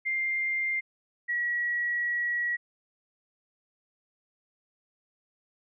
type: tone pair in turn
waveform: sine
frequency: 2103 / 1920.7 Hz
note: C7 / B6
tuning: +8 / -49 cents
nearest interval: major second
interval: 157 cents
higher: first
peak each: -26 dBFS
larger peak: neither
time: 0.05-0.81 / 1.28-2.57 s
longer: second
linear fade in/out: 20 ms
effects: none